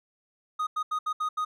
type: tone bursts at uneven times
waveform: triangle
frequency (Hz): 1244.5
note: D#6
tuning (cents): 0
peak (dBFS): -24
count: 6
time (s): 0.59-0.67 / 0.76-0.83 / 0.91-0.99 / 1.06-1.13 / 1.2-1.29 / 1.37-1.45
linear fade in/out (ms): 10
effects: none